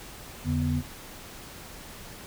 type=tone cluster; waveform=sine; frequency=84.4 / 144.5 / 245.1 Hz; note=E2 / D3 / B3; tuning=+41 / -28 / -13 cents; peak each=-28 dBFS; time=0.44-0.83 s; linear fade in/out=50 ms; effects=pink hiss -44 dBFS RMS until 2.26 s